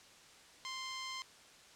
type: tone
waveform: 10% pulse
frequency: 1046.5 Hz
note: C6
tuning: in tune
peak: -32 dBFS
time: 0.65-1.22 s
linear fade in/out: 0 ms
effects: white hiss -59 dBFS RMS until 1.75 s + low-pass 7000 Hz 12 dB/octave